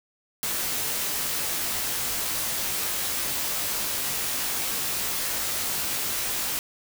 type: noise with comb filter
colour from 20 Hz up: white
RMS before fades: -28 dBFS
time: 0.43-6.59 s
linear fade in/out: 0 ms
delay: 18 ms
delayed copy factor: -0.6
effects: none